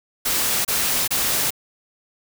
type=noise bursts; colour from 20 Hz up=white; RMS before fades=-21 dBFS; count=3; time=0.25-1.506 s; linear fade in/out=10 ms; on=400 ms; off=28 ms; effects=none